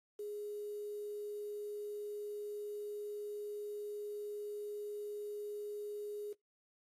sine tone with quantisation, 415.3 Hz, G#4, in tune, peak -40 dBFS, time 0.19-6.33 s, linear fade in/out 5 ms, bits 10, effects noise-tail reverb RT60 0.2 s tail -26 dB re dry + AAC 48 kbps

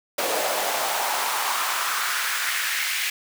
pink noise with high-pass filter sweep, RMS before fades -25 dBFS, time 0.18-3.1 s, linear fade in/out 5 ms, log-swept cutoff 530 to 2200 Hz, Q 2.4, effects none

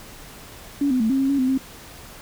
sine tone with pitch steps, 283.3 / 254.7 / 221.4 / 268.4 / 270.1 / 278.9 / 257.2 / 264.9 Hz, C#4 / C4 / A3 / C4 / C#4 / C#4 / C4 / C4, +38 / -46 / +11 / +44 / -45 / +11 / -30 / +22 cents, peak -17 dBFS, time 0.81-1.578 s, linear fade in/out 5 ms, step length 96 ms, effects pink hiss -42 dBFS RMS until 2.21 s

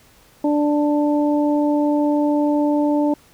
harmonic tone, 294.5 Hz, D4, 5 cents sharp, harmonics 1 / 2 / 3, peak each -16 / -22 / -26 dBFS, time 0.44-3.14 s, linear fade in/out 5 ms, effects pink hiss -52 dBFS RMS until 3.33 s

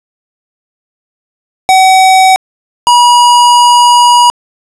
square tone pair in turn, 757 / 965.7 Hz, F#5 / B5, +39 / -39 cents, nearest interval major third, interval 422 cents, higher second, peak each -3 dBFS, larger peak neither, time 1.69-2.36 / 2.87-4.3 s, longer second, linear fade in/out 0 ms, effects resampled to 24000 Hz + 7-bit

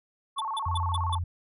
sine tone with vibrato, 987.8 Hz, B5, in tune, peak -29 dBFS, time 0.36-1.19 s, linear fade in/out 20 ms, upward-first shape square, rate 17 Hz, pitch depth 190 cents each way
square tone bursts, 3478 Hz, A7, 21 cents flat, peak -31 dBFS, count 5, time 0.38-1.15 s, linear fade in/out 5 ms, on 26 ms, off 160 ms
sine tone, 87.2 Hz, F2, 2 cents flat, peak -27 dBFS, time 0.66-1.24 s, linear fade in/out 5 ms
effects resampled to 32000 Hz

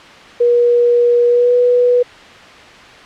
sine tone with pitch glide, 480.1 to 490.2 Hz, B4 to B4, -49 to -13 cents, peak -8 dBFS, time 0.4-2.03 s, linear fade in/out 10 ms, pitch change +36 cents, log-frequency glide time 1.27-1.54 s, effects white hiss -37 dBFS RMS until 3.05 s + low-pass 3000 Hz 12 dB/octave

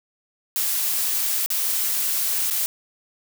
blue noise with dropouts, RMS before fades -23 dBFS, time 0.56-2.66 s, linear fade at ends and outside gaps 0 ms, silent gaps 1.461-1.503 / 2.501-2.509 s, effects none

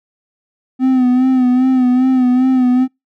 triangle tone with vibrato, 254.8 Hz, C4, 46 cents flat, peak -7 dBFS, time 0.79-2.88 s, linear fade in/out 50 ms, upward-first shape sine, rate 2.5 Hz, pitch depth 46 cents each way, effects noise-tail reverb RT60 0.2 s tail -26 dB re dry

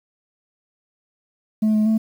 sine tone with pitch steps, 216.2 / 214.2 / 220.3 Hz, A3 / A3 / A3, -30 / -46 / +2 cents, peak -12 dBFS, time 1.62-1.98 s, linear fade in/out 10 ms, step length 120 ms, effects tanh soft clip ceiling -14 dBFS + 8-bit

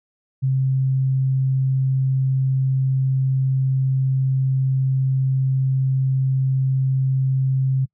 sine tone, 132.6 Hz, C3, 23 cents sharp, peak -16 dBFS, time 0.42-7.86 s, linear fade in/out 20 ms, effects noise-tail reverb RT60 0.1 s tail -25 dB re dry

